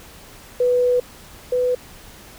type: tone pair in turn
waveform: sine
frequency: 493.9 / 497.9 Hz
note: B4 / B4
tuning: 0 / +14 cents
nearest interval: unison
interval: 14 cents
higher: second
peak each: -14 / -16 dBFS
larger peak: first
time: 0.6-1 / 1.52-1.75 s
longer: first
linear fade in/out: 5 ms
effects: pink hiss -43 dBFS RMS until 2.38 s